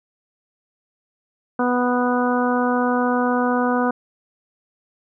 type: harmonic tone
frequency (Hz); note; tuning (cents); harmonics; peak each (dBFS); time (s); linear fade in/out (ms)
246.9; B3; 0; 1 / 2 / 3 / 4 / 5 / 6; -20 / -23 / -25 / -26 / -27 / -28; 1.59-3.91; 5
effects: none